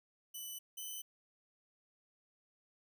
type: tone pair in turn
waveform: 5% pulse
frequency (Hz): 2986 / 3024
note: F#7 / F#7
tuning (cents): +15 / +37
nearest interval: unison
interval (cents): 22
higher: second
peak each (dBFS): -35 / -34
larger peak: second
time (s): 0.34-0.59 / 0.77-1.02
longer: neither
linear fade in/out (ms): 10
effects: none